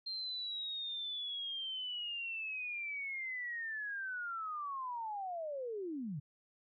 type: linear sweep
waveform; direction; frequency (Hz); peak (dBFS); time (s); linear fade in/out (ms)
sine; down; 4186 to 130.81; -38; 0.06-6.2; 10
effects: none